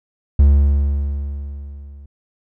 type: tone with level ramp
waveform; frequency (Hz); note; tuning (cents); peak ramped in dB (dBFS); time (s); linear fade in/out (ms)
triangle; 70.7; C#2; +35; -4 to -34; 0.39-2.06; 5
effects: none